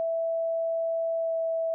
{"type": "tone with pitch glide", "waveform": "sine", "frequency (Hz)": [659.3, 655.5], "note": ["E5", "E5"], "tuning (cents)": [0, -10], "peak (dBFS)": -25, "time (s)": [0, 1.74], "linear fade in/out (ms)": 0, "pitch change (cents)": -10, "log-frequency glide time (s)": [1.18, 1.34], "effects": []}